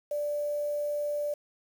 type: tone with quantisation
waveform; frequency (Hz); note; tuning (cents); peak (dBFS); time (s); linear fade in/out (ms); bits
sine; 587.3; D5; 0; -28; 0.11-1.34; 5; 8
effects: none

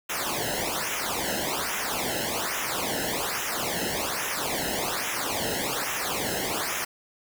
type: noise with flanger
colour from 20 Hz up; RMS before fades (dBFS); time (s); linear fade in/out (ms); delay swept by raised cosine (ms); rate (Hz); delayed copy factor
pink; -29; 0.09-6.85; 10; 0.22 to 0.87; 1.2; -0.95
effects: none

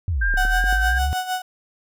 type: exponential two-way sweep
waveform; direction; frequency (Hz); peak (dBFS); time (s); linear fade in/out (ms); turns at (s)
sine; down then up; 98 to 32.64 to 75; -19; 0.08-1.13; 0; 0.35
type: tone with vibrato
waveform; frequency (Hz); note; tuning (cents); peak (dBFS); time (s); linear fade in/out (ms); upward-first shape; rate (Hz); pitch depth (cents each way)
sine; 1575; G6; +8; -20; 0.21-0.99; 10; triangle; 2.9; 39
type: clicks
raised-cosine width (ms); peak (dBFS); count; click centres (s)
2; -23; 4; 0.34 / 0.451 / 0.641 / 0.727
type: tone with tremolo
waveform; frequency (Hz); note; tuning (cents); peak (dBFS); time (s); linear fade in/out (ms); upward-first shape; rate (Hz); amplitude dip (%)
35% pulse; 740; F#5; 0; -19; 0.37-1.42; 5; sine; 6.5; 70
effects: none

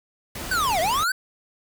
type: noise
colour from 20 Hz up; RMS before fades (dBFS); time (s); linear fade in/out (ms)
pink; -33; 0.35-1.04; 5
type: linear two-way sweep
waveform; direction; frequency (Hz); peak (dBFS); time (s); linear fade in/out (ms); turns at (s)
square; down then up; 1568 to 620 to 1568; -21; 0.51-1.12; 5; 0.8
effects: none

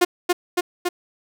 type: tone with echo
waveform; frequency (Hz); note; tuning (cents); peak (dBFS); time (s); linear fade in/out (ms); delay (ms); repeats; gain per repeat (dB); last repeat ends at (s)
sawtooth; 355.7; F4; +32; -9; 0.01-0.05; 10; 280; 3; -2; 0.89
effects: none

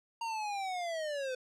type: linear sweep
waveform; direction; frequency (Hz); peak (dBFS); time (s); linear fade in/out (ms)
square; down; 932.3 to 502; -35; 0.21-1.35; 5
effects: low-pass 7000 Hz 12 dB/octave

